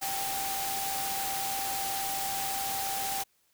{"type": "tone in noise", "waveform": "sine", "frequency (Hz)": 784, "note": "G5", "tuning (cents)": 0, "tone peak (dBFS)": -34, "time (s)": [0.01, 3.24], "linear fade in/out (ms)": 20, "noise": "white", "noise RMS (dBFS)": -34, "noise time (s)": [0.01, 3.24], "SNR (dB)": -3, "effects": ["white hiss -70 dBFS RMS until 3.53 s"]}